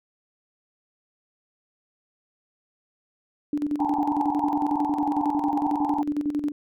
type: tone with tremolo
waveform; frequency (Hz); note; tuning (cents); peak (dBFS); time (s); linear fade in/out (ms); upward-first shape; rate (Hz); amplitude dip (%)
sine; 293.7; D4; 0; -21; 3.53-6.52; 2; square; 11; 65
type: band-pass noise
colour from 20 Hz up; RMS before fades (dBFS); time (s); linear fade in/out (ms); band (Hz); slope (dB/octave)
pink; -28; 3.79-6.02; 5; 770 to 920; 96
effects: none